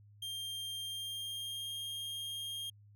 45% pulse tone with pitch glide, 3190 to 3223 Hz, G7 to G7, +30 to +47 cents, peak -39 dBFS, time 0.22-2.7 s, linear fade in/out 5 ms, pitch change +17 cents, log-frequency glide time 0.81-1.73 s, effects added 103 Hz sine -57 dBFS peak until 2.95 s

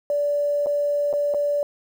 sine tone with dropouts, 580 Hz, D5, 22 cents flat, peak -19 dBFS, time 0.1-1.63 s, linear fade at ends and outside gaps 1 ms, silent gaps 0.661-0.668 / 1.129-1.136 / 1.339-1.345 s, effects 8-bit

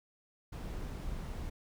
brown noise, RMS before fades -40 dBFS, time 0.52-1.5 s, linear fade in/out 10 ms, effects none

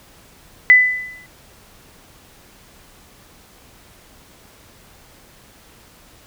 sine tone with exponential decay, 2000 Hz, B6, 21 cents sharp, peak -3 dBFS, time 0.7-1.26 s, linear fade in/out 0 ms, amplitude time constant 120 ms, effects pink hiss -48 dBFS RMS until 6.26 s

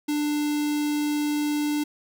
square tone with notch filter, 296.2 Hz, D4, 15 cents sharp, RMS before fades -25 dBFS, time 0.08-1.84 s, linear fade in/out 10 ms, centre 1200 Hz, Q 1, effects none

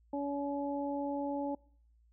harmonic tone, 283.4 Hz, C#4, 38 cents sharp, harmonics 1 / 2 / 3, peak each -35 / -38 / -40 dBFS, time 0.13-1.55 s, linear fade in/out 5 ms, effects noise-tail reverb RT60 0.6 s tail -25 dB re dry + added 57 Hz sine -63 dBFS peak until 2.12 s

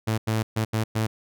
sawtooth tone bursts at uneven times, 110.2 Hz, A2, 3 cents sharp, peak -18 dBFS, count 5, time 0.07-0.18 / 0.27-0.43 / 0.56-0.65 / 0.73-0.84 / 0.95-1.07 s, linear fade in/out 10 ms, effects none

